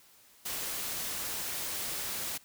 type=noise; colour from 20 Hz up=white; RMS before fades=-36 dBFS; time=0.45-2.38 s; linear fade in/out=10 ms; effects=white hiss -60 dBFS RMS until 2.44 s